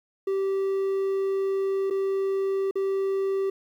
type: tone with dropouts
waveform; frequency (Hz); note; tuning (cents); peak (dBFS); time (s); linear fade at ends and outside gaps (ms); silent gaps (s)
triangle; 388.7; G4; -15; -21; 0.27-3.5; 5; 1.901-1.907 / 2.711-2.755
effects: 10-bit